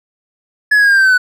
triangle linear sweep, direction down, 1713 to 1479 Hz, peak -5 dBFS, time 0.71-1.18 s, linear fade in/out 10 ms, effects none

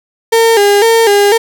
35% pulse tone with vibrato, 430.3 Hz, A4, 39 cents flat, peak -4 dBFS, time 0.32-1.38 s, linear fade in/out 10 ms, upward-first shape square, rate 2 Hz, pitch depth 100 cents each way, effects none

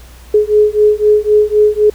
sine beating tone pair, 420 / 423.9 Hz, G#4 / G#4, +19 / +35 cents, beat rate 3.9 Hz, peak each -10 dBFS, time 0.34-1.9 s, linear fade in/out 5 ms, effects added 60 Hz sine -35 dBFS peak until 1.94 s + pink hiss -42 dBFS RMS until 1.94 s

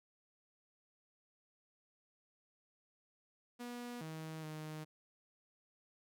sawtooth tone with pitch steps, 242.2 / 158.6 / 155 Hz, B3 / D#3 / D#3, -34 / +33 / -6 cents, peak -40 dBFS, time 3.59-4.85 s, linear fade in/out 20 ms, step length 420 ms, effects none

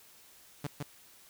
sawtooth tone with echo, 144.8 Hz, D3, 24 cents flat, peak -29 dBFS, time 0.64-0.67 s, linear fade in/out 5 ms, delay 160 ms, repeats 1, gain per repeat -2 dB, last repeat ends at 0.83 s, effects white hiss -58 dBFS RMS until 1.29 s

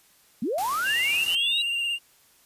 sine linear sweep, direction up, 190 to 3930 Hz, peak -24 dBFS, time 0.42-1.62 s, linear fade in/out 5 ms
white noise, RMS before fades -36 dBFS, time 0.58-1.35 s, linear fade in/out 2 ms
triangle tone with vibrato, 2794 Hz, F7, in tune, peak -23 dBFS, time 0.84-1.99 s, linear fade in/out 50 ms, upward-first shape sine, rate 17 Hz, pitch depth 28 cents each way
effects white hiss -59 dBFS RMS until 2.45 s + resampled to 32000 Hz

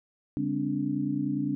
sine tone cluster, 142.2 / 203 / 260 / 290 Hz, C#3 / G#3 / C4 / D4, +45 / -39 / -11 / -22 cents, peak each -34 / -34 / -32 / -29 dBFS, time 0.37-1.55 s, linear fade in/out 0 ms, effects none

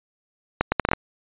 accelerating click train, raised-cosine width 0.5 ms, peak -3 dBFS, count 7, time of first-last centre 0.61-0.934 s, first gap 110 ms, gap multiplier 0.7, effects resampled to 8000 Hz

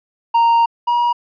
triangle tone pair in turn, 929 / 956.2 Hz, A#5 / A#5, -6 / +44 cents, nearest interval unison, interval 50 cents, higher second, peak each -8 / -11 dBFS, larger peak first, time 0.34-0.66 / 0.87-1.13 s, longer first, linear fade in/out 10 ms, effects resampled to 11025 Hz

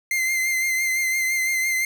45% pulse tone with vibrato, 2083 Hz, C7, 8 cents flat, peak -20 dBFS, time 0.11-1.85 s, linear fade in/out 2 ms, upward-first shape triangle, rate 5.9 Hz, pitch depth 36 cents each way, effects none

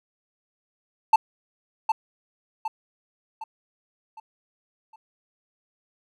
triangle tone with echo, 883 Hz, A5, 6 cents sharp, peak -9 dBFS, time 1.13-1.16 s, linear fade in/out 5 ms, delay 760 ms, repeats 5, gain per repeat -7 dB, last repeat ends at 4.96 s, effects none

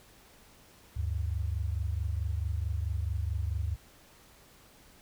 sine tone pair together, 73.42 / 98 Hz, D2 / G2, 0 / 0 cents, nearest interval perfect fourth, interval 500 cents, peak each -31 / -33 dBFS, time 0.96-3.76 s, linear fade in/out 10 ms, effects pink hiss -58 dBFS RMS until 5.01 s

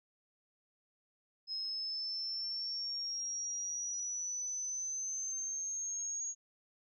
sine exponential sweep, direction up, 5120 to 6645 Hz, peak -36 dBFS, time 1.47-6.35 s, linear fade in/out 50 ms, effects none

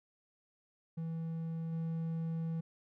triangle tone with level steps, 163.6 Hz, E3, 13 cents flat, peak -34 / -32 dBFS, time 0.97-2.61 s, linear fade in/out 10 ms, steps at 1.72 s, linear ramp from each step 10 ms, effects none

